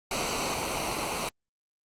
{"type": "noise with comb filter", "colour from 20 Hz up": "pink", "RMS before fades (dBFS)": -30, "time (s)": [0.11, 1.29], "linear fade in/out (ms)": 2, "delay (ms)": 0.58, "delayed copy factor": -0.7, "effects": ["low-pass 10000 Hz 12 dB/octave", "Opus 48 kbps"]}